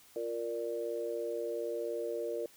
sine chord, Bb major, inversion second, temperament equal, 349.2 / 466.2 / 587.3 Hz, F4 / Bb4 / D5, 0 / 0 / 0 cents, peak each -40 / -36 / -39 dBFS, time 0.16-2.46 s, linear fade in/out 2 ms, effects white hiss -60 dBFS RMS until 2.56 s

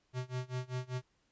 square tone with tremolo, 126.7 Hz, B2, 45 cents sharp, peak -34 dBFS, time 0.13-1.02 s, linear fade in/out 50 ms, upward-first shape sine, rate 5.1 Hz, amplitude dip 95%, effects pink hiss -75 dBFS RMS until 1.31 s + resampled to 16000 Hz

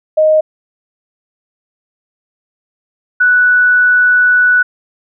sine tone pair in turn, 622.3 / 1480.1 Hz, D#5 / F#6, 0 / 0 cents, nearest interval octave + minor third, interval 1500 cents, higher second, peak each -6 dBFS, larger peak neither, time 0.17-0.41 / 3.2-4.63 s, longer second, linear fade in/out 10 ms, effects none

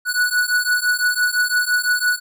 square beating tone pair, 1471 / 1476.9 Hz, F#6 / F#6, -11 / -4 cents, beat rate 5.9 Hz, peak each -20 dBFS, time 0.05-2.2 s, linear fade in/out 50 ms, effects none

